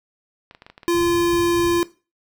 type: clicks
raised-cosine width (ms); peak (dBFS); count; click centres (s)
0.3; -25; 7; 0.511 / 0.549 / 0.621 / 0.665 / 0.7 / 0.779 / 0.832
type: tone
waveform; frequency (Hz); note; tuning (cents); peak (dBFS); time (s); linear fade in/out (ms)
square; 344.1; F4; -26; -17; 0.88-1.83; 0
type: low-pass noise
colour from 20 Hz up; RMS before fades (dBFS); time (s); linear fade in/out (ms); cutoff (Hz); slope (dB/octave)
white; -35; 0.93-1.81; 20; 160; 48
effects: noise-tail reverb RT60 0.3 s tail -17 dB re dry